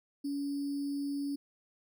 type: tone with sample-and-hold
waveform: sine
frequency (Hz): 282.9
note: C#4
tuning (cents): +35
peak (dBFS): -32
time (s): 0.24-1.36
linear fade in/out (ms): 10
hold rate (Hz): 4900
effects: none